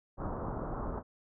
pink low-pass noise, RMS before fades -37 dBFS, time 0.17-1.03 s, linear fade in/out 50 ms, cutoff 1300 Hz, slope 48 dB/octave, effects none

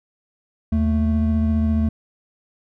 triangle tone pair together, 78.58 / 221.1 Hz, D#2 / A3, +18 / +9 cents, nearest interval octave + tritone, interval 1791 cents, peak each -17 dBFS, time 0.72-1.89 s, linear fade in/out 5 ms, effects none

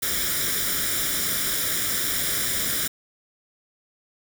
white noise with comb filter, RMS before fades -25 dBFS, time 0.02-2.88 s, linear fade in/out 10 ms, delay 0.56 ms, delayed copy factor +0.75, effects none

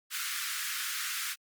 pink high-pass noise, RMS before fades -35 dBFS, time 0.1-1.36 s, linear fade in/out 50 ms, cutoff 1300 Hz, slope 48 dB/octave, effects Opus 48 kbps

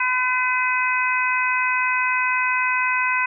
harmonic tone, 506 Hz, B4, 42 cents sharp, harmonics 2 / 3 / 4 / 5, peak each -23 / -24 / -25 / -23 dBFS, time 0-3.26 s, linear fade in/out 5 ms, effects none

